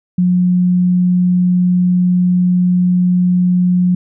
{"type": "tone", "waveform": "sine", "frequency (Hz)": 179.8, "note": "F#3", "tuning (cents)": -49, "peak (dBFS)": -9, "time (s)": [0.18, 3.95], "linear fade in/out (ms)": 5, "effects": []}